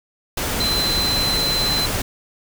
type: tone in noise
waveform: sine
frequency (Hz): 4058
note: B7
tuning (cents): +46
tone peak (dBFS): -19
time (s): 0.6-1.86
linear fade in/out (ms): 5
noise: pink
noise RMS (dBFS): -23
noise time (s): 0.37-2.02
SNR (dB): +1
effects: none